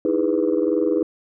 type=chord; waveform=sine; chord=E major seventh; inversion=third; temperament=just; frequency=309 / 329.6 / 412 / 494.4 Hz; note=D#4 / E4 / G#4 / B4; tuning=-12 / 0 / -14 / +2 cents; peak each=-22 dBFS; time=0.05-1.03 s; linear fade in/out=2 ms; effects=tanh soft clip ceiling -9 dBFS